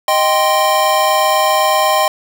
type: chord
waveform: square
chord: C minor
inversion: first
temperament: equal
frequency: 622.3 / 784 / 1046.5 Hz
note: Eb5 / G5 / C6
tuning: 0 / 0 / 0 cents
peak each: -16 dBFS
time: 0.08-2.08 s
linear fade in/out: 2 ms
effects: none